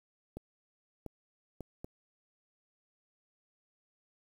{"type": "clicks", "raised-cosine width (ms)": 2, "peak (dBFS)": -28, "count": 4, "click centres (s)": [0.37, 1.063, 1.607, 1.845], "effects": ["9-bit"]}